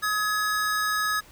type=tone pair together; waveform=square; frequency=1266 / 1684.5 Hz; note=D#6 / G#6; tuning=+30 / +24 cents; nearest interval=perfect fourth; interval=494 cents; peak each=-27 dBFS; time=0.02-1.21 s; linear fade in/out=20 ms; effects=pink hiss -52 dBFS RMS until 1.31 s